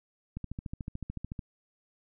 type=click train; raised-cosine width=5 ms; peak=-24 dBFS; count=15; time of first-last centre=0.37-1.392 s; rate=13.7 Hz; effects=none